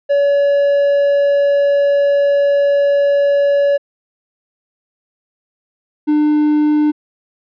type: tone pair in turn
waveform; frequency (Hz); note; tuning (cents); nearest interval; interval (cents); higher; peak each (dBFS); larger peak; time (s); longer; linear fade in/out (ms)
triangle; 567 / 300.4; C#5 / D4; +39 / +39; major seventh; 1100; first; -8; neither; 0.09-3.78 / 6.07-6.92; first; 20
effects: resampled to 11025 Hz